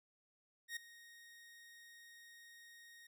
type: tone with ADSR envelope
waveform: sawtooth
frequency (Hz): 1864.7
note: A#6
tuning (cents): 0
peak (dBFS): -36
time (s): 0.68-3.07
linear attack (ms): 85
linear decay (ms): 6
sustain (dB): -18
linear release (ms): 5
effects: none

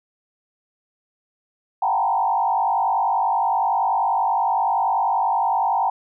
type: tone with frequency modulation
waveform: sine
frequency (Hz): 848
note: G#5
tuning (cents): +36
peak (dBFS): -17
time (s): 1.82-5.9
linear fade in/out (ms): 5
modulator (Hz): 50.5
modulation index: 2.3
effects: none

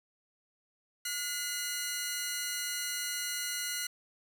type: tone pair together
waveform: 10% pulse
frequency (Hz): 1438.3 / 2034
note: F#6 / C7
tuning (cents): -49 / -50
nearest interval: tritone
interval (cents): 599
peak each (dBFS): -28 / -27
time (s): 1.05-3.87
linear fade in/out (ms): 5
effects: none

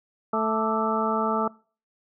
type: harmonic tone with a mistuned harmonic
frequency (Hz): 220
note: A3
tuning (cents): 0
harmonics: 1 / 2 / 3 / 4 / 5 / 6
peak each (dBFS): -29 / -29 / -29 / -29 / -29 / -29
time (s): 0.33-1.48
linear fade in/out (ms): 5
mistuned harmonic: 5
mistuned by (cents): +110
effects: noise-tail reverb RT60 0.4 s tail -23 dB re dry

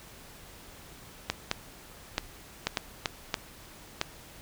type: clicks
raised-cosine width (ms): 0.2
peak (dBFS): -9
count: 8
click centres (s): 1.3 / 1.514 / 2.181 / 2.67 / 2.772 / 3.058 / 3.342 / 4.014
effects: pink hiss -50 dBFS RMS until 4.41 s

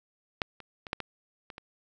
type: clicks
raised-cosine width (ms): 0.3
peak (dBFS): -11 / -29 / -24 / -13 / -18 / -26 / -26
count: 7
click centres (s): 0.418 / 0.603 / 0.868 / 0.931 / 1.003 / 1.502 / 1.581
effects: none

